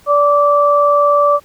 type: tone pair together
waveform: sine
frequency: 579.7 / 1164 Hz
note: D5 / D6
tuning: -23 / -16 cents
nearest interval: octave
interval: 1207 cents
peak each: -11 dBFS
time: 0.06-1.4 s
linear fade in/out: 50 ms
effects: pink hiss -48 dBFS RMS until 1.44 s